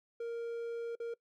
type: tone with dropouts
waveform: triangle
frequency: 466.2 Hz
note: A#4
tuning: in tune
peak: -34 dBFS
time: 0.2-1.14 s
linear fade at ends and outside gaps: 5 ms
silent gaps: 0.954-1 s
effects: noise-tail reverb RT60 0.1 s tail -22 dB re dry